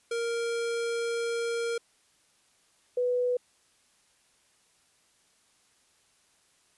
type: tone pair in turn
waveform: square / sine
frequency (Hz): 466.2 / 493.9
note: A#4 / B4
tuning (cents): 0 / 0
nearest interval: minor second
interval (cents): 100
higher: second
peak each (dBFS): -29 / -24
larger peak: second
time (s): 0.11-1.78 / 2.97-3.37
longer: first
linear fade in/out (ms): 5
effects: white hiss -66 dBFS RMS until 6.77 s + resampled to 24000 Hz